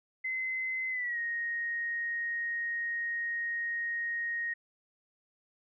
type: tone with pitch glide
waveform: sine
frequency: 2051 to 1869.9 Hz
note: C7 to A#6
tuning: -35 to +5 cents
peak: -31 dBFS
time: 0.24-4.54 s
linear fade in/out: 10 ms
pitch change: -160 cents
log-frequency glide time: 0.9-1.19 s
effects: none